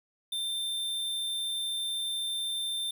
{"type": "tone", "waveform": "square", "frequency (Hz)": 3582, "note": "A7", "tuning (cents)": 30, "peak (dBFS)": -31, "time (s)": [0.32, 2.91], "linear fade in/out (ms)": 5, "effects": []}